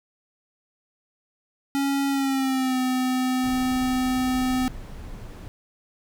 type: tone with pitch glide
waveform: square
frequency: 277.2 to 255.7 Hz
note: C#4 to C4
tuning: 0 to -40 cents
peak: -22 dBFS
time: 1.75-4.68 s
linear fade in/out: 0 ms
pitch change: -140 cents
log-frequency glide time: 2.09-2.79 s
type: noise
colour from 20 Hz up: brown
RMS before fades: -37 dBFS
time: 3.44-5.48 s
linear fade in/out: 0 ms
effects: none